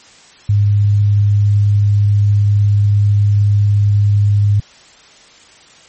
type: tone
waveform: sine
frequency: 102.5 Hz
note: G#2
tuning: 22 cents flat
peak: -8 dBFS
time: 0.49-4.6 s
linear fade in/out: 5 ms
effects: white hiss -43 dBFS RMS until 5.88 s + MP3 32 kbps